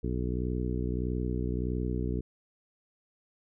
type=harmonic tone; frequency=61.6 Hz; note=B1; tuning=4 cents flat; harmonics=1 / 2 / 3 / 4 / 5 / 6 / 7; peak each=-32 / -35 / -37 / -38 / -39 / -40 / -40 dBFS; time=0.03-2.21 s; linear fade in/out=10 ms; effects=none